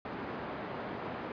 pink band-pass noise, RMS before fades -40 dBFS, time 0.05-1.32 s, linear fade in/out 2 ms, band 180 to 1500 Hz, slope 12 dB/octave, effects resampled to 11025 Hz

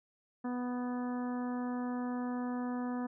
harmonic tone with a mistuned harmonic, 246.9 Hz, B3, in tune, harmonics 1 / 2 / 3 / 4 / 5 / 6 / 7, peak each -34 / -45 / -45 / -47 / -50 / -55 / -54 dBFS, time 0.44-3.07 s, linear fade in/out 10 ms, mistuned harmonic 6, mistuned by +18 cents, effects none

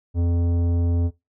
sine tone with tanh clipping, 85.8 Hz, F2, 30 cents flat, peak -20 dBFS, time 0.14-1.11 s, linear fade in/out 50 ms, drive 13 dB, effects noise-tail reverb RT60 0.2 s tail -18 dB re dry

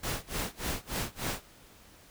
pink noise with tremolo, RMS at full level -32 dBFS, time 0.03-1.43 s, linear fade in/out 5 ms, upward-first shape sine, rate 3.4 Hz, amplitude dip 100%, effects pink hiss -56 dBFS RMS until 2.1 s

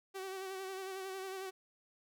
sawtooth tone with vibrato, 381.5 Hz, G4, 47 cents flat, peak -37 dBFS, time 0.14-1.51 s, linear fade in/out 20 ms, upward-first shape sine, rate 11 Hz, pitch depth 36 cents each way, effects none

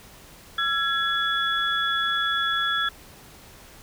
sine tone cluster, 1349 / 1668 / 3397 Hz, E6 / G#6 / G#7, +40 / +7 / +38 cents, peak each -26 dBFS, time 0.58-2.89 s, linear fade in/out 5 ms, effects pink hiss -48 dBFS RMS until 3.82 s

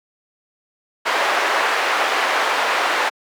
white band-pass noise, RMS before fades -19 dBFS, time 1.05-3.1 s, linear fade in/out 20 ms, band 520 to 1700 Hz, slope 12 dB/octave, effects high-pass 300 Hz 12 dB/octave

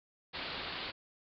white low-pass noise, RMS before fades -41 dBFS, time 0.33-0.92 s, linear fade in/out 20 ms, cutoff 4600 Hz, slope 96 dB/octave, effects none

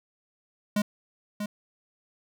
square tone with echo, 207.7 Hz, G#3, in tune, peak -23 dBFS, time 0.76-0.82 s, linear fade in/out 5 ms, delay 640 ms, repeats 1, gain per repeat -7 dB, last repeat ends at 1.46 s, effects none

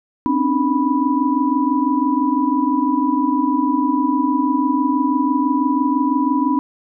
sine tone cluster, 259.6 / 279.4 / 305.5 / 986 Hz, C4 / C#4 / D#4 / B5, -13 / +14 / -32 / -3 cents, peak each -20 dBFS, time 0.26-6.59 s, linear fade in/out 0 ms, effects none

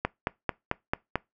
click train, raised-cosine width 0.5 ms, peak -10 dBFS, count 6, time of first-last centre 0.05-1.156 s, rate 4.52 Hz, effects noise-tail reverb RT60 0.2 s tail -23 dB re dry

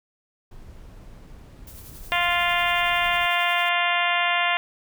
brown noise, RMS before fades -43 dBFS, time 0.51-3.26 s, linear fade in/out 5 ms
blue noise with tremolo, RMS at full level -44 dBFS, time 1.67-3.69 s, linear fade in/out 2 ms, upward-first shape sine, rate 11 Hz, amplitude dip 45%
harmonic tone, 349.2 Hz, F4, in tune, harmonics 2 / 3 / 4 / 5 / 6 / 7 / 8 / 9 / 10, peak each -26 / -27 / -30 / -28 / -26 / -30 / -28 / -33 / -34 dBFS, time 2.12-4.57 s, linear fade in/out 0 ms
effects none

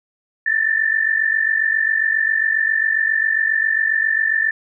sine tone pair together, 1760 / 1807.4 Hz, A6 / A6, 0 / +46 cents, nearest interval unison, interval 46 cents, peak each -17 / -19 dBFS, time 0.46-4.51 s, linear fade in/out 5 ms, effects none

